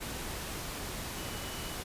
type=tone in noise; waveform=sine; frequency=2960 Hz; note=F#7; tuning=in tune; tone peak=-48 dBFS; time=1.17-1.76 s; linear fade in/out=20 ms; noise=pink; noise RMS=-39 dBFS; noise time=0-1.84 s; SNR=-12 dB; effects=resampled to 32000 Hz